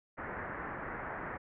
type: low-pass noise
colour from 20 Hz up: white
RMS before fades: -41 dBFS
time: 0.17-1.38 s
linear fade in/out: 20 ms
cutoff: 1900 Hz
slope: 48 dB/octave
effects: none